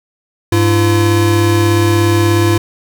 square tone pair together, 101.08 / 340 Hz, G#2 / F4, -46 / -46 cents, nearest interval octave + major sixth, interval 2100 cents, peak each -12 / -13 dBFS, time 0.52-2.58 s, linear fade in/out 5 ms, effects none

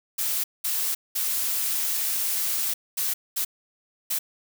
blue noise bursts at uneven times, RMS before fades -26 dBFS, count 6, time 0.18-0.44 / 0.64-0.95 / 1.15-2.74 / 2.97-3.14 / 3.36-3.45 / 4.1-4.19 s, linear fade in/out 10 ms, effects none

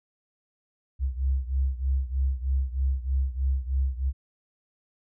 sine beating tone pair, 65.41 / 68.61 Hz, C2 / C#2, 0 / -17 cents, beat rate 3.2 Hz, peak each -25 / -28 dBFS, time 0.99-4.13 s, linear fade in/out 50 ms, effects none

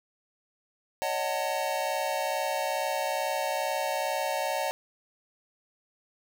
square chord, D# half-diminished seventh, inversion third, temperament just, 560 / 622.3 / 746.7 / 896 Hz, C#5 / D#5 / F#5 / A5, +18 / 0 / +16 / +31 cents, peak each -34 dBFS, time 1.02-4.71 s, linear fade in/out 0 ms, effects none

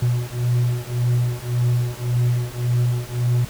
triangle beating tone pair, 120.9 / 122.7 Hz, B2 / B2, -36 / -11 cents, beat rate 1.8 Hz, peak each -19 dBFS, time 0.02-3.45 s, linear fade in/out 5 ms, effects pink hiss -38 dBFS RMS until 3.49 s

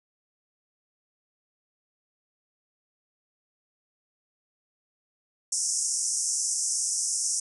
pink band-pass noise, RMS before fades -28 dBFS, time 5.52-7.4 s, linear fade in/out 5 ms, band 5400 to 9800 Hz, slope 96 dB/octave, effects none

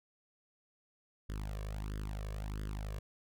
sawtooth tone with flanger, 51.7 Hz, G#1, 7 cents flat, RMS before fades -40 dBFS, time 1.29-2.99 s, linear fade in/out 5 ms, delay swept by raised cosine 0.6 to 1.8 ms, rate 1.5 Hz, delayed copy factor +1, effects none

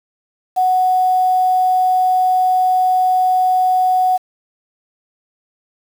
sine tone with quantisation, 740 Hz, F#5, in tune, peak -11 dBFS, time 0.56-4.18 s, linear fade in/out 20 ms, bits 6, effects none

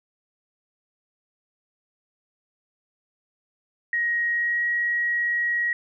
sine tone with pitch glide, 1886 to 1901.3 Hz, A#6 to A#6, +20 to +34 cents, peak -21 dBFS, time 3.93-5.73 s, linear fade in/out 2 ms, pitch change +14 cents, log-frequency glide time 4.31-4.64 s, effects none

